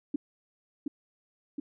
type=tone with echo; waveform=sine; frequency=288.5 Hz; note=D4; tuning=31 cents flat; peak=-25 dBFS; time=0.14-0.16 s; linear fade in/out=5 ms; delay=720 ms; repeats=2; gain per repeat=-3 dB; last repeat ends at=1.6 s; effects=none